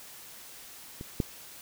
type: clicks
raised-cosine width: 3 ms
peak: -26 / -13 dBFS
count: 2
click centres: 1.011 / 1.202 s
effects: white hiss -48 dBFS RMS until 1.61 s